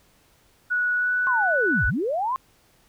sine tone with pitch glide, 1467 to 1483.2 Hz, F#6 to F#6, -15 to +4 cents, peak -20 dBFS, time 0.7-1.91 s, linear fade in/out 20 ms, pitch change +19 cents, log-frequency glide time 0.96-1.12 s
sine linear two-way sweep, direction down then up, 1084 to 43.33 to 1084 Hz, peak -22 dBFS, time 1.27-2.36 s, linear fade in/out 0 ms, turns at 1.86 s
effects pink hiss -60 dBFS RMS until 2.88 s

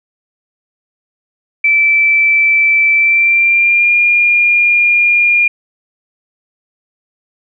sine tone with pitch glide, 2324 to 2414 Hz, D7 to D7, -19 to +47 cents, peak -7 dBFS, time 1.64-5.48 s, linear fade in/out 5 ms, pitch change +66 cents, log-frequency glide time 2.94-3.93 s, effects none

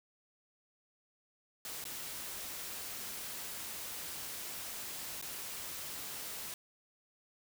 white noise with dropouts, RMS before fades -43 dBFS, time 1.65-6.54 s, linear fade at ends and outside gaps 1 ms, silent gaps 1.841-1.852 / 5.214-5.224 s, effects none

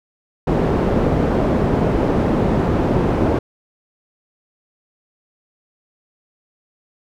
white low-pass noise, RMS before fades -17 dBFS, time 0.47-3.39 s, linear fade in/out 5 ms, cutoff 430 Hz, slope 12 dB/octave, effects none

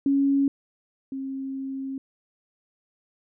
sine tone pair in turn, 277.2 / 268.7 Hz, C#4 / C4, 0 / +46 cents, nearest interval minor second, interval 54 cents, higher first, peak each -18 / -29 dBFS, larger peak first, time 0.06-0.48 / 1.12-1.98 s, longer second, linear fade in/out 2 ms, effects none

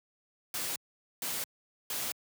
white noise bursts, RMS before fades -35 dBFS, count 3, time 0.54-2.12 s, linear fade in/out 2 ms, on 220 ms, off 460 ms, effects high-pass 100 Hz 12 dB/octave

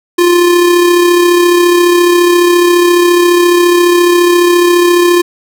square tone with amplitude modulation, 350 Hz, F4, 4 cents sharp, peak -4 dBFS, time 0.18-5.22 s, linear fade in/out 10 ms, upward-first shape sine, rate 34.5 Hz, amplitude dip 35%, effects none

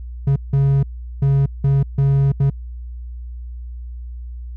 triangle tone bursts at uneven times, 138.1 Hz, C#3, 6 cents flat, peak -10 dBFS, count 6, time 0.27-0.36 / 0.53-0.83 / 1.22-1.46 / 1.64-1.83 / 1.98-2.32 / 2.4-2.5 s, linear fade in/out 5 ms, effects added 60 Hz sine -28 dBFS peak until 4.56 s

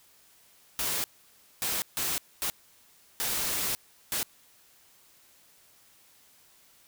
white noise bursts at uneven times, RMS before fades -30 dBFS, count 6, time 0.79-1.04 / 1.62-1.82 / 1.97-2.18 / 2.42-2.5 / 3.2-3.75 / 4.12-4.23 s, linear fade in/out 0 ms, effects white hiss -60 dBFS RMS until 6.87 s

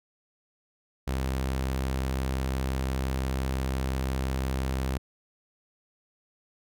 sawtooth tone, 65.8 Hz, C2, 10 cents sharp, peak -23 dBFS, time 1.07-4.98 s, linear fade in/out 10 ms, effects none

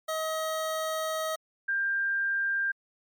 25% pulse / sine tone pair in turn, 634 / 1592.1 Hz, D#5 / G6, +32 / +26 cents, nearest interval octave + major third, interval 1594 cents, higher second, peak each -25 dBFS, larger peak neither, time 0.08-1.36 / 1.68-2.72 s, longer first, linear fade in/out 10 ms, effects MP3 96 kbps

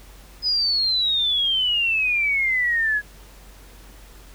sine exponential sweep, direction down, 5060 to 1663 Hz, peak -18 dBFS, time 0.42-3.02 s, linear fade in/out 50 ms, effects added 47 Hz sine -44 dBFS peak until 4.34 s + pink hiss -49 dBFS RMS until 4.34 s

